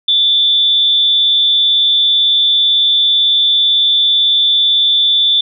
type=tone with amplitude modulation; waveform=sine; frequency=3520 Hz; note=A7; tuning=in tune; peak=-6 dBFS; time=0.08-5.41 s; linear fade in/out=5 ms; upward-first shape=sine; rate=238 Hz; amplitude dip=50%; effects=none